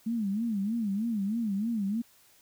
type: tone with vibrato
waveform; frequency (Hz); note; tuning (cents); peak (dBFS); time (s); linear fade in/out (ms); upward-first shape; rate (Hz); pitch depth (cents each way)
sine; 214; A3; -48; -27; 0.06-2.02; 10; sine; 3.2; 170
effects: white hiss -61 dBFS RMS until 2.41 s